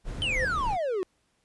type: noise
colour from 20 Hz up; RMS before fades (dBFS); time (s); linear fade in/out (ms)
brown; -34; 0.04-0.78; 50
type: tone with exponential growth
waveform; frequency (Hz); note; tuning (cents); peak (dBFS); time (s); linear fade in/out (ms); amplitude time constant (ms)
sine; 515; C5; -28; -26; 0.11-0.45; 5; 73
type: exponential sweep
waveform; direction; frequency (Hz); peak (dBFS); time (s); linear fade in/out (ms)
triangle; down; 3138 to 352.8; -24; 0.22-1.03; 0
effects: pink hiss -71 dBFS RMS until 1.44 s + resampled to 24000 Hz